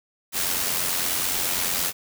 white noise with amplitude modulation, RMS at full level -23 dBFS, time 0.32-1.93 s, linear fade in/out 50 ms, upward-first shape sine, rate 89.1 Hz, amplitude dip 45%, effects none

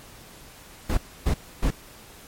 brown noise bursts, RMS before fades -21 dBFS, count 3, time 0.89-1.708 s, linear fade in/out 10 ms, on 86 ms, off 280 ms, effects pink hiss -47 dBFS RMS until 2.27 s + MP3 64 kbps

